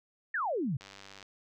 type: exponential sweep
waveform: sine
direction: down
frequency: 1891 to 120.5 Hz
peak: -29 dBFS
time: 0.34-0.77 s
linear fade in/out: 5 ms
type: click train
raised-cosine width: 0.2 ms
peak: -31 dBFS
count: 42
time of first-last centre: 0.81-1.228 s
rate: 98.2 Hz
effects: none